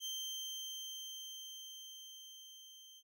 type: tone with level ramp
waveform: 30% pulse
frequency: 3136 Hz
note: G7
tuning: in tune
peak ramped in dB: -36 to -53 dBFS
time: 0-3.03 s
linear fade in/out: 50 ms
effects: none